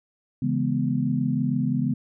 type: chord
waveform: sine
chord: C# minor seventh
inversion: none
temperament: equal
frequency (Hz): 138.59 / 164.81 / 207.7 / 246.9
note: C#3 / E3 / G#3 / B3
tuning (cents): 0 / 0 / 0 / 0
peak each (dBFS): -26 / -29 / -28 / -25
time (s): 0.42-1.94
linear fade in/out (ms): 5
effects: none